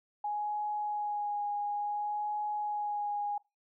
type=tone with vibrato; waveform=sine; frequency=830.6 Hz; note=G#5; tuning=in tune; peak=-31 dBFS; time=0.24-3.38 s; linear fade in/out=5 ms; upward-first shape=sine; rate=0.57 Hz; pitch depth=16 cents each way; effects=noise-tail reverb RT60 0.2 s tail -21 dB re dry